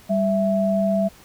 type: tone pair together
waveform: sine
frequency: 196.5 / 660.9 Hz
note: G3 / E5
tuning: +4 / +4 cents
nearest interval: octave + major sixth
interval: 2100 cents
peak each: -20 dBFS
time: 0.09-1.09 s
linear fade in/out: 20 ms
effects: pink hiss -49 dBFS RMS until 1.24 s